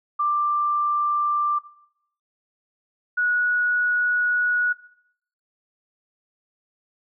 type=tone pair in turn; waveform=sine; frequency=1182 / 1462.1 Hz; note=D6 / F#6; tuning=+11 / -21 cents; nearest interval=major third; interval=368 cents; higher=second; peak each=-19 dBFS; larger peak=neither; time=0.19-1.59 / 3.17-4.73 s; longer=second; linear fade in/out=10 ms; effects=noise-tail reverb RT60 0.7 s tail -18 dB re dry